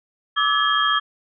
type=tone cluster; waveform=sine; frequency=1160 / 1294 / 1702 / 3228 Hz; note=D6 / E6 / G#6 / G#7; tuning=-22 / -32 / +42 / -50 cents; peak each=-22 dBFS; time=0.36-1 s; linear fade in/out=20 ms; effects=none